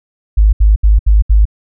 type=tone bursts; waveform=sine; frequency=52.1 Hz; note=G#1; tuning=6 cents sharp; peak=-4 dBFS; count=5; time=0.37-1.454 s; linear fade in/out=10 ms; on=160 ms; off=71 ms; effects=none